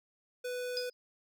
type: tone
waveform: square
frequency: 495.8 Hz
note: B4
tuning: 7 cents sharp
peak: -36 dBFS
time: 0.44-0.9 s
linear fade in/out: 10 ms
type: tone with exponential decay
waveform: sine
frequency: 4978 Hz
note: D#8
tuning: in tune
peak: -30 dBFS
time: 0.77-0.93 s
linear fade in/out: 0 ms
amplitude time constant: 34 ms
effects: none